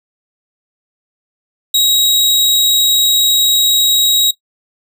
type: tone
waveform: sawtooth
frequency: 3818 Hz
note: A#7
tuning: 41 cents sharp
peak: -6 dBFS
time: 1.74-4.31 s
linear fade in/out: 5 ms
effects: noise-tail reverb RT60 0.1 s tail -17 dB re dry